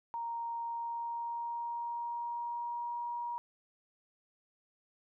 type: tone with pitch glide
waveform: sine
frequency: 932.3 to 952.4 Hz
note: A#5 to A#5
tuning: 0 to +37 cents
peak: -35 dBFS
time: 0.14-3.38 s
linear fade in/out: 0 ms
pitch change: +37 cents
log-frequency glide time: 0.63-3.06 s
effects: none